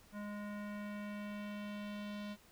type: tone with low-pass filter sweep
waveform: square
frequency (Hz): 206.7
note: G#3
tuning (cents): -8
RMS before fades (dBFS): -44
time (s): 0.12-2.37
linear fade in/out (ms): 50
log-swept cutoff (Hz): 1600 to 3900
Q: 1.7
effects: pink hiss -64 dBFS RMS until 2.51 s